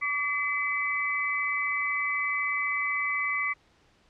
sine tone cluster, 1149 / 2028 / 2292 Hz, D6 / B6 / D7, -38 / +45 / -43 cents, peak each -32 / -28 / -32 dBFS, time 0.01-3.54 s, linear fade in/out 20 ms, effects pink hiss -63 dBFS RMS until 4.09 s + low-pass 5000 Hz 12 dB/octave

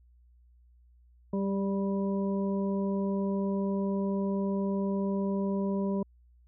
harmonic tone with a mistuned harmonic, 196 Hz, G3, in tune, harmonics 1 / 2 / 3 / 5, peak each -28 / -34 / -38 / -42 dBFS, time 1.33-6.03 s, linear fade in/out 5 ms, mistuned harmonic 2, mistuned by +19 cents, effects added 60 Hz sine -57 dBFS peak until 6.47 s

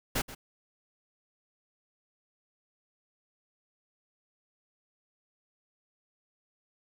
pink noise with echo, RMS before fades -29 dBFS, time 0.15-0.22 s, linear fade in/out 10 ms, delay 130 ms, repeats 1, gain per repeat -15 dB, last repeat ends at 0.35 s, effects none

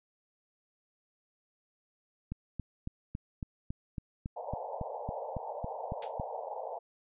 click train, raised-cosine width 5 ms, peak -24 dBFS, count 15, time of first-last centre 2.32-6.198 s, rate 3.61 Hz
white band-pass noise, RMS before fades -40 dBFS, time 4.36-6.79 s, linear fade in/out 10 ms, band 460 to 920 Hz, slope 96 dB/octave
blue noise with exponential decay, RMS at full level -31 dBFS, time 6.02-6.14 s, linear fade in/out 5 ms, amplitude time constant 25 ms
effects resampled to 8000 Hz

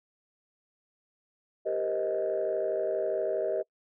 sine chord, C minor seventh, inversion second, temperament just, 392.4 / 470.9 / 523.3 / 627.9 Hz, G4 / Bb4 / C5 / Eb5, +2 / +18 / 0 / +16 cents, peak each -32 / -33 / -35 / -29 dBFS, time 1.65-3.63 s, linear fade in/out 20 ms, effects noise-tail reverb RT60 0.1 s tail -25 dB re dry + tanh soft clip ceiling -20 dBFS

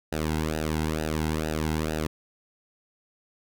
sawtooth tone with flanger, 78 Hz, D#2, 5 cents sharp, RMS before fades -28 dBFS, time 0.12-2.07 s, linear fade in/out 5 ms, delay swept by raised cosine 0.9 to 1.72 ms, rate 2.2 Hz, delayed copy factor -1, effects none

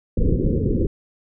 pink low-pass noise, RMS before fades -19 dBFS, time 0.17-0.87 s, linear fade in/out 5 ms, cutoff 510 Hz, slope 96 dB/octave, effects none

